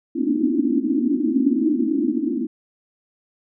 white band-pass noise, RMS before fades -20 dBFS, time 0.15-2.47 s, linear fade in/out 20 ms, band 230 to 330 Hz, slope 96 dB/octave, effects none

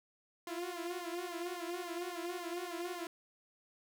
sawtooth tone with flanger, 349.2 Hz, F4, in tune, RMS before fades -41 dBFS, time 0.47-3.07 s, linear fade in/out 2 ms, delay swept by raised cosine 0.94 to 6.14 ms, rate 3.6 Hz, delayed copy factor +0.95, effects none

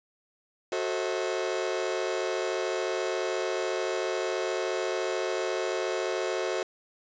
40% pulse chord, F# diminished seventh, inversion none, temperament just, 370 / 444 / 532.8 / 639.4 Hz, F#4 / A4 / C5 / Eb5, 0 / +16 / +31 / +47 cents, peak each -31 / -33 / -33 / -34 dBFS, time 0.72-6.63 s, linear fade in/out 2 ms, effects resampled to 16000 Hz + 9-bit

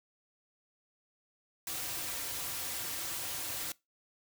white noise with comb filter, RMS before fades -38 dBFS, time 1.67-3.72 s, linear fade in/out 2 ms, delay 4.7 ms, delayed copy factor -0.6, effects noise-tail reverb RT60 0.2 s tail -21 dB re dry

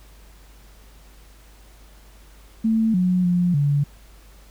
sine tone with pitch steps, 222.6 / 181.8 / 176.9 / 143.4 Hz, A3 / F#3 / F3 / D3, +20 / -30 / +23 / -41 cents, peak -16 dBFS, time 2.64-3.84 s, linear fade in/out 10 ms, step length 300 ms, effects added 50 Hz sine -46 dBFS peak until 4.5 s + pink hiss -53 dBFS RMS until 4.5 s

